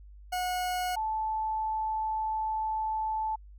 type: tone pair in turn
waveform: 40% pulse / sine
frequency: 728 / 873.3 Hz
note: F#5 / A5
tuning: -28 / -13 cents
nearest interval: minor third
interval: 315 cents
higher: second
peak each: -28 / -28 dBFS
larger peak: neither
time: 0.32-0.96 / 0.96-3.36 s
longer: second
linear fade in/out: 10 ms
effects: added 50 Hz sine -47 dBFS peak until 3.58 s